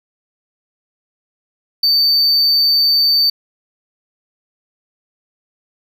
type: tone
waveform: triangle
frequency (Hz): 4575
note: D8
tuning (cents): -46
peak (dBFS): -9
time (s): 1.83-3.3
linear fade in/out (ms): 5
effects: none